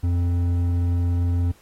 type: tone with hard clipping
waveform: triangle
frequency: 87.31 Hz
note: F2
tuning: in tune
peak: -20 dBFS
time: 0.03-1.52 s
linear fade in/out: 10 ms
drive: 10 dB
effects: pink hiss -56 dBFS RMS until 1.61 s + AAC 48 kbps